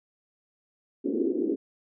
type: band-pass noise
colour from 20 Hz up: white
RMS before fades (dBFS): -27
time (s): 1.04-1.56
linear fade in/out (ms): 20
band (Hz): 250 to 400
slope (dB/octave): 48
effects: none